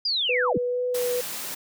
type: linear sweep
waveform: sine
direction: down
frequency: 4978 to 95.9 Hz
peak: -22 dBFS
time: 0.05-0.58 s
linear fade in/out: 5 ms
type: tone with vibrato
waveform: sine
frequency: 493.9 Hz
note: B4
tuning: in tune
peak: -23 dBFS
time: 0.29-1.21 s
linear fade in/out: 5 ms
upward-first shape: sine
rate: 2.2 Hz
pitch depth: 11 cents each way
type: high-pass noise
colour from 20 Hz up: white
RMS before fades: -33 dBFS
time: 0.94-1.55 s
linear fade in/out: 10 ms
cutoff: 120 Hz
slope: 96 dB/octave
effects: none